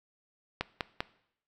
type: clicks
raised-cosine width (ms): 0.3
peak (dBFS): -14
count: 3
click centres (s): 0.61 / 0.808 / 1.005
effects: noise-tail reverb RT60 0.7 s tail -19 dB re dry

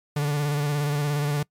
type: tone with vibrato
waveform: 45% pulse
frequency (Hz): 146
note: D3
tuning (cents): -10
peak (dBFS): -22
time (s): 0.16-1.43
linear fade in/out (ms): 5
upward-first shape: square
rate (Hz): 17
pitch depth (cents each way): 28
effects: noise-tail reverb RT60 0.1 s tail -24 dB re dry + MP3 96 kbps

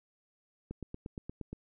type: click train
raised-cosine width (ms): 3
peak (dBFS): -27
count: 8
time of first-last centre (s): 0.71-1.53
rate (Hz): 8.54
effects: none

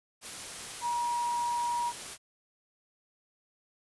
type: tone in noise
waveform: sine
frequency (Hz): 955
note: A#5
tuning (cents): +42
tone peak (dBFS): -28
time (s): 0.81-1.93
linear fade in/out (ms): 50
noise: white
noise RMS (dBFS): -41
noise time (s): 0.21-2.18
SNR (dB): +10
effects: resampled to 24000 Hz

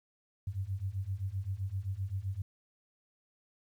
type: beating tone pair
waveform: sine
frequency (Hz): 92.5 / 100.2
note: F#2 / G2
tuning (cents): 0 / +38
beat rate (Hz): 7.7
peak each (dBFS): -37 / -36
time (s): 0.47-2.42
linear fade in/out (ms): 5
effects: 11-bit

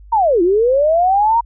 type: linear two-way sweep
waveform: sine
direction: down then up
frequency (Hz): 951 to 331.8 to 951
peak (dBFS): -10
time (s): 0.12-1.41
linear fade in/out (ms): 10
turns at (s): 0.42
effects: added 50 Hz sine -37 dBFS peak until 1.45 s

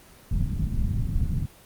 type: low-pass noise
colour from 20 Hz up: pink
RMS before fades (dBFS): -25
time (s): 0.31-1.46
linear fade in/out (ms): 5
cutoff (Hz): 190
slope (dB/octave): 24
effects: pink hiss -51 dBFS RMS until 1.65 s + Opus 24 kbps

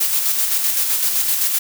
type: noise with tremolo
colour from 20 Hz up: blue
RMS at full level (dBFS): -17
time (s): 0-1.59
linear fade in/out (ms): 10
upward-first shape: square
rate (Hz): 7.8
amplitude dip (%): 35
effects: none

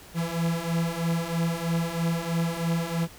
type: beating tone pair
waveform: 45% pulse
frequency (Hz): 165.4 / 168.5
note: E3 / E3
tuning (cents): +6 / +38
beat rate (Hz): 3.1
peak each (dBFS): -29 / -27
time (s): 0.14-3.08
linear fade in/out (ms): 50
effects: pink hiss -48 dBFS RMS until 3.18 s

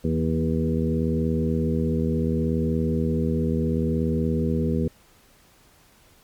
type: harmonic tone with a mistuned harmonic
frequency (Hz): 80.7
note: E2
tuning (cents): -36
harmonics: 1 / 2 / 3 / 4 / 5 / 6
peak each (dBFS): -27 / -25 / -25 / -33 / -30 / -31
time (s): 0.04-4.88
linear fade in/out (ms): 5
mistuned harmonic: 3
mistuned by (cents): -29
effects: pink hiss -56 dBFS RMS until 6.23 s + MP3 96 kbps

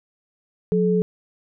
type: tone pair together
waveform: sine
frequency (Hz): 180.43 / 429.9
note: F#3 / A4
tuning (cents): -43 / -40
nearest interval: octave + minor third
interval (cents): 1503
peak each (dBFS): -19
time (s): 0.72-1.02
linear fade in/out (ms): 0
effects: none

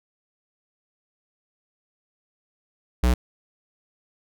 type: tone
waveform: square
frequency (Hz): 61.2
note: B1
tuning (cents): -15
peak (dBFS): -17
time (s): 3.03-3.14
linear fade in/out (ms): 5
effects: none

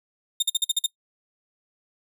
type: tone bursts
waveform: sawtooth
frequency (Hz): 3656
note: A#7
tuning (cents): -34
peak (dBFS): -16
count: 7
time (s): 0.4-0.863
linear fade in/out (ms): 5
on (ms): 25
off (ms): 48
effects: noise-tail reverb RT60 0.1 s tail -20 dB re dry

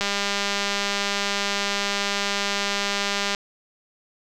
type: click train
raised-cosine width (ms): 0.2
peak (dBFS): -7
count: 672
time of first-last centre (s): 0.01-3.348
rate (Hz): 201
effects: none

